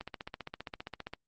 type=click train; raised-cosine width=0.3 ms; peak=-23 dBFS; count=18; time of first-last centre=0.01-1.136 s; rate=15.1 Hz; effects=Opus 32 kbps